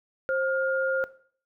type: tone pair together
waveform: sine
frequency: 530 / 1414.9 Hz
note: C5 / F6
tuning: +22 / +22 cents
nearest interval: octave + perfect fourth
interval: 1700 cents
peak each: -25 / -28 dBFS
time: 0.29-1.04 s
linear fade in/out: 0 ms
effects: noise-tail reverb RT60 0.5 s tail -17 dB re dry